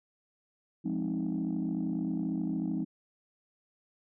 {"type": "chord", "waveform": "sine", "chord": "F minor seventh", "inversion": "none", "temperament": "equal", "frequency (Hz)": [174.61, 207.7, 261.6, 311.1], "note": ["F3", "Ab3", "C4", "Eb4"], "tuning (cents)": [0, 0, 0, 0], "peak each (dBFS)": -34, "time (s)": [0.84, 2.85], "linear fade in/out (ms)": 20, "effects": ["tanh soft clip ceiling -24 dBFS"]}